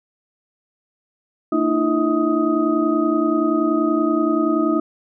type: tone cluster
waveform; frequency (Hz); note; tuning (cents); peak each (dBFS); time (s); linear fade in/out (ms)
sine; 227.1 / 303.5 / 334 / 642 / 1252; A#3 / D#4 / E4 / E5 / D#6; -45 / -43 / +23 / -46 / +10; -25 / -19 / -20 / -26 / -25; 1.52-4.8; 5
effects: none